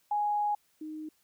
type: tone pair in turn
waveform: sine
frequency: 830.6 / 309.9 Hz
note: G#5 / D#4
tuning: 0 / -7 cents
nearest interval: octave + perfect fourth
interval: 1707 cents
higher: first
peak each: -26 / -37 dBFS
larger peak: first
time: 0.11-0.55 / 0.81-1.09 s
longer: first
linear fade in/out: 5 ms
effects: white hiss -70 dBFS RMS until 1.23 s